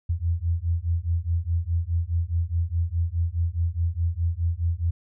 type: beating tone pair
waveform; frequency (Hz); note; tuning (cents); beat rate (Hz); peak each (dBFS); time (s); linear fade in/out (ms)
sine; 82.41 / 87.21; E2 / F2; 0 / -2; 4.8; -25; 0.09-4.91; 10
effects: none